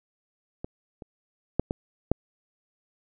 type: clicks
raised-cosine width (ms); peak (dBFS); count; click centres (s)
2; -20 / -27 / -8 / -14 / -7; 5; 0.645 / 1.022 / 1.596 / 1.709 / 2.116
effects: none